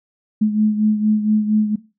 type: beating tone pair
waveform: sine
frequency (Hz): 212.8 / 217.1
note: G#3 / A3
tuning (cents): +42 / -23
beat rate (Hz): 4.3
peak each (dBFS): -14 / -21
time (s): 0.41-1.76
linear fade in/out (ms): 10
effects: noise-tail reverb RT60 0.3 s tail -19 dB re dry